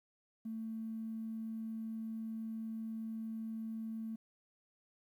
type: tone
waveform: triangle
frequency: 222.9 Hz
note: A3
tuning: 23 cents sharp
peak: -35 dBFS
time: 0.45-4.16 s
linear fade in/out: 10 ms
effects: tanh soft clip ceiling -37 dBFS + 12-bit